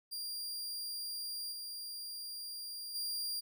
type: tone with level steps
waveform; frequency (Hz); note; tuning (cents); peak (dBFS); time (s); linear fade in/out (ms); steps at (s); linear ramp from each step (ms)
sawtooth; 4779; D8; +29; -36 / -39 / -33; 0.11-3.41; 20; 1.51 / 2.94; 20
effects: none